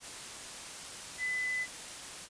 sine tone in noise, 2007 Hz, B6, 27 cents sharp, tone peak -31 dBFS, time 1.18-1.67 s, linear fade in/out 50 ms, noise white, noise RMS -44 dBFS, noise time 0-2.29 s, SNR +10 dB, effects resampled to 22050 Hz

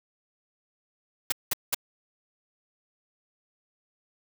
white noise bursts, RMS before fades -25 dBFS, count 3, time 1.3-1.746 s, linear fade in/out 5 ms, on 22 ms, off 190 ms, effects none

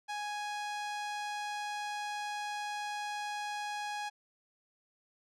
sawtooth tone, 831 Hz, G#5, 1 cent sharp, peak -32 dBFS, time 0.08-4.1 s, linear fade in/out 20 ms, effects low-pass 7000 Hz 12 dB/octave

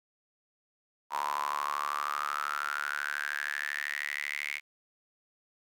sawtooth tone with high-pass filter sweep, 72.8 Hz, D2, 15 cents flat, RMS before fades -34 dBFS, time 1.1-4.61 s, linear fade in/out 50 ms, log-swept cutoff 950 to 2200 Hz, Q 10, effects none

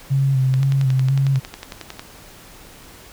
sine tone with vibrato, 133.8 Hz, C3, 39 cents sharp, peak -14 dBFS, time 0.1-1.4 s, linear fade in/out 20 ms, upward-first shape square, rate 2 Hz, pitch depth 35 cents each way
click train, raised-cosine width 0.2 ms, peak -14 dBFS, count 17, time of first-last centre 0.54-1.995 s, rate 11 Hz
effects pink hiss -43 dBFS RMS until 3.12 s

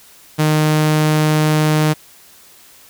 sawtooth tone, 153.8 Hz, D#3, 20 cents flat, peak -8 dBFS, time 0.38-1.94 s, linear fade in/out 20 ms, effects white hiss -45 dBFS RMS until 2.89 s

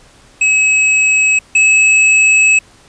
square tone pair in turn, 2567 / 2583 Hz, E7 / E7, -47 / -36 cents, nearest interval unison, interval 11 cents, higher second, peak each -9 / -7 dBFS, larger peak second, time 0.41-1.39 / 1.55-2.59 s, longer second, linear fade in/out 5 ms, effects pink hiss -45 dBFS RMS until 2.88 s + resampled to 22050 Hz

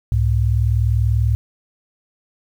sine tone pair together, 69.3 / 109.4 Hz, C#2 / A2, 0 / -9 cents, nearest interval minor sixth, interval 791 cents, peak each -17 / -16 dBFS, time 0.12-1.35 s, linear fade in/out 0 ms, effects 8-bit

